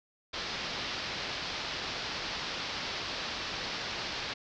white low-pass noise, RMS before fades -37 dBFS, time 0.33-4.34 s, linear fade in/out 10 ms, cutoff 5200 Hz, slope 48 dB/octave, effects none

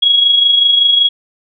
sine tone with amplitude modulation, 3320 Hz, G#7, 1 cent flat, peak -5 dBFS, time 0.02-1.09 s, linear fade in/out 10 ms, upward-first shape sine, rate 25.3 Hz, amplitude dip 50%, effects none

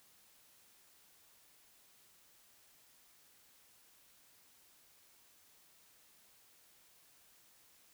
silence, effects white hiss -66 dBFS RMS until 7.93 s

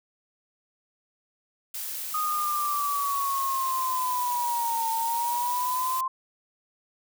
blue noise, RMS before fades -34 dBFS, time 1.74-6.01 s, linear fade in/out 5 ms
sine linear two-way sweep, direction down then up, 1244.5 to 904 to 1050 Hz, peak -25 dBFS, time 2.14-6.08 s, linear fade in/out 5 ms, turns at 4.91 s
effects none

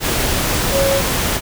sine tone in noise, 549 Hz, C#5, 17 cents flat, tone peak -14 dBFS, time 0.71-1.02 s, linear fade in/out 50 ms, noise pink, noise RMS -18 dBFS, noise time 0-1.41 s, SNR +1 dB, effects none

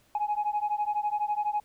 sine beating tone pair, 830.6 / 842.6 Hz, G#5 / G#5, 0 / +25 cents, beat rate 12 Hz, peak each -28 dBFS, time 0.15-1.6 s, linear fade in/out 2 ms, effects tanh soft clip ceiling -21 dBFS + pink hiss -64 dBFS RMS until 1.64 s

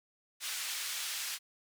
pink band-pass noise, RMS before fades -38 dBFS, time 0.4-1.39 s, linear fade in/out 50 ms, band 2300 to 13000 Hz, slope 12 dB/octave, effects none

